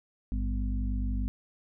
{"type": "harmonic tone with a mistuned harmonic", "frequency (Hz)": 50.1, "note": "G1", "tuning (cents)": 38, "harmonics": [1, 2, 4, 5], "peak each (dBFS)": [-28, -39, -39, -38], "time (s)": [0.32, 1.28], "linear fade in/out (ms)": 0, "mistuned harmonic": 1, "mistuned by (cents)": 110, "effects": []}